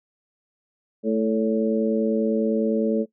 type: harmonic tone with a mistuned harmonic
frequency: 110 Hz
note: A2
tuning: in tune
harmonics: 2 / 3 / 4 / 5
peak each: -22 / -28 / -23 / -27 dBFS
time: 1.03-3.06 s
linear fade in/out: 50 ms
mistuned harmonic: 5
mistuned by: +33 cents
effects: noise-tail reverb RT60 0.1 s tail -18 dB re dry